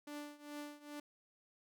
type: tone with tremolo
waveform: sawtooth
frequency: 293.7 Hz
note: D4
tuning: in tune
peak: -39 dBFS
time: 0.07-1 s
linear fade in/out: 5 ms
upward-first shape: triangle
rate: 2.4 Hz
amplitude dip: 90%
effects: none